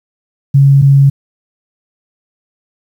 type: tone pair in turn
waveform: sine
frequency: 138.59 / 138.59 Hz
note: C#3 / C#3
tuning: 0 / 0 cents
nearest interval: unison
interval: 0 cents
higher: neither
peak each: -3 dBFS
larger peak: neither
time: 0.54-0.82 / 0.82-1.1 s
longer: neither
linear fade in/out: 10 ms
effects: 7-bit